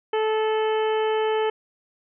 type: harmonic tone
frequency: 435.7 Hz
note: A4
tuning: 17 cents flat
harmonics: 1 / 2 / 3 / 4 / 5 / 6 / 7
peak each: -21 / -27 / -35 / -36 / -39 / -41 / -37 dBFS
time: 0.13-1.5 s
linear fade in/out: 5 ms
effects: none